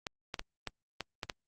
clicks, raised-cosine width 0.2 ms, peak -18 dBFS, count 7, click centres 0.068 / 0.342 / 0.394 / 0.673 / 1.007 / 1.232 / 1.298 s, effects Opus 48 kbps

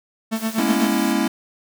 45% pulse tone with tremolo, 222.5 Hz, A3, 20 cents sharp, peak -19 dBFS, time 0.31-0.94 s, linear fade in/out 20 ms, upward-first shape sine, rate 8.1 Hz, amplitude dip 90%
white high-pass noise, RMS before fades -35 dBFS, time 0.35-1.13 s, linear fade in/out 10 ms, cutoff 230 Hz, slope 48 dB/octave
square chord, A# half-diminished seventh, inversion third, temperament equal with one note detuned, 207.7 / 239.1 / 277.2 / 329.6 Hz, G#3 / A#3 / C#4 / E4, 0 / +44 / 0 / 0 cents, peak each -24 dBFS, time 0.58-1.28 s, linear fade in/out 5 ms
effects none

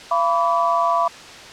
sine tone cluster, 682 / 992 / 1151 Hz, F5 / B5 / D6, -41 / +7 / -35 cents, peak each -20 dBFS, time 0.11-1.08 s, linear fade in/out 5 ms, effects white hiss -38 dBFS RMS until 1.52 s + low-pass 5000 Hz 12 dB/octave

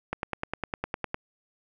click train, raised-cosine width 0.5 ms, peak -14 dBFS, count 11, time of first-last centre 0.13-1.144 s, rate 9.86 Hz, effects none

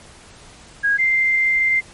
sine tone pair in turn, 1642 / 2090 Hz, G#6 / C7, -20 / -2 cents, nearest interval major third, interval 418 cents, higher second, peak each -14 dBFS, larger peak neither, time 0.83-0.98 / 0.98-1.81 s, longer second, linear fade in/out 20 ms, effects pink hiss -44 dBFS RMS until 1.93 s + MP3 48 kbps

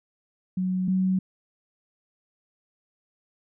sine tone pair in turn, 185 / 187.26 Hz, F#3 / F#3, 0 / +21 cents, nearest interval unison, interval 21 cents, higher second, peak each -23 / -20 dBFS, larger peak second, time 0.57-0.88 / 0.88-1.19 s, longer neither, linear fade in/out 5 ms, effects none

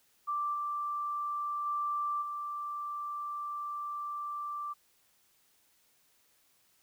sine tone with level steps, 1174.7 Hz, D6, in tune, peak -30 / -32 / -30 / -35 dBFS, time 0.27-4.74 s, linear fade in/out 20 ms, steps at 0.53 / 1.65 / 2.21 s, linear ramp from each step 20 ms, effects white hiss -69 dBFS RMS until 6.82 s

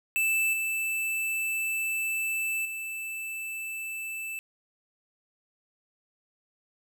square tone with level steps, 2642 Hz, E7, 3 cents sharp, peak -24 / -28 / -34 dBFS, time 0.16-4.39 s, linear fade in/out 0 ms, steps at 0.53 / 2.65 s, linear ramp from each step 5 ms, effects none

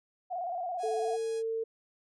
sine tone with vibrato, 711 Hz, F5, 31 cents sharp, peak -32 dBFS, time 0.3-1.17 s, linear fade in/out 20 ms, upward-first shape square, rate 18 Hz, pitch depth 64 cents each way
5% pulse tone, 830.6 Hz, G#5, in tune, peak -36 dBFS, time 0.78-1.43 s, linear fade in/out 50 ms
sine tone with pitch glide, 440 to 450.3 Hz, A4 to A4, 0 to +40 cents, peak -30 dBFS, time 0.83-1.64 s, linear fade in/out 10 ms, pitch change +40 cents, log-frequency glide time 1-1.14 s
effects resampled to 24000 Hz

